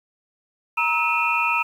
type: tone cluster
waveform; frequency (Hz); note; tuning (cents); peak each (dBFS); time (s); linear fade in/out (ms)
sine; 943 / 1296 / 2454 / 2678; A#5 / E6 / D#7 / E7; +20 / -30 / -25 / +27; -24; 0.77-1.63; 10
effects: 8-bit